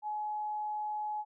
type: tone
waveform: sine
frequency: 846 Hz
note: G#5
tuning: 32 cents sharp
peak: -33 dBFS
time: 0.02-1.25 s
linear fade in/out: 50 ms
effects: none